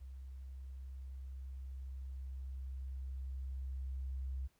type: tone with level ramp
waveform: sine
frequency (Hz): 65.8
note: C2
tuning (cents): +10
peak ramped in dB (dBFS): -46 to -37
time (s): 0-4.48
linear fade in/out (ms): 20
effects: pink hiss -75 dBFS RMS until 4.59 s